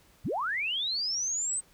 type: linear sweep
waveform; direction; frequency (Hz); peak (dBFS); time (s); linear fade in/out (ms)
sine; up; 40.98 to 8310; -28; 0.24-1.61; 20
effects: pink hiss -61 dBFS RMS until 1.73 s